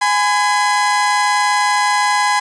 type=tone pair together; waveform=30% pulse; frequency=829.9 / 1011 Hz; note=G#5 / B5; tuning=-1 / +40 cents; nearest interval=minor third; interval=341 cents; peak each=-13 dBFS; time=0.01-2.4 s; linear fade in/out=10 ms; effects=resampled to 22050 Hz + 8-bit